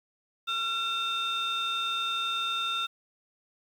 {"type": "tone cluster", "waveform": "sine", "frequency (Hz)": [1364, 2682, 3632], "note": ["F6", "E7", "A#7"], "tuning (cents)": [-41, 29, -46], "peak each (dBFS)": [-30, -35, -29], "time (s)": [0.47, 2.87], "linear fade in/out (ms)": 20, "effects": ["tanh soft clip ceiling -23 dBFS", "9-bit"]}